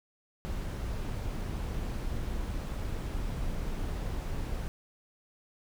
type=noise; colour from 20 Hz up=brown; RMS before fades=-34 dBFS; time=0.45-4.68 s; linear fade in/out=0 ms; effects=none